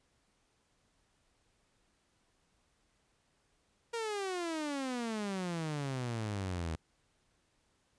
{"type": "exponential sweep", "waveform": "sawtooth", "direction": "down", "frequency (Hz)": [472.8, 78.1], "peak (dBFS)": -31, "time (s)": [3.93, 6.76], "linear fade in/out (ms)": 10, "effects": ["pink hiss -74 dBFS RMS until 7.98 s", "resampled to 22050 Hz"]}